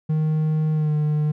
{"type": "tone with pitch glide", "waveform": "triangle", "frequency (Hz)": [155.56, 150.96], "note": ["D#3", "D3"], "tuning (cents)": [0, 48], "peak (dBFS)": -16, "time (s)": [0.09, 1.32], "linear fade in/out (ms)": 10, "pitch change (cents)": -52, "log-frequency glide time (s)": [0.73, 0.93], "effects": []}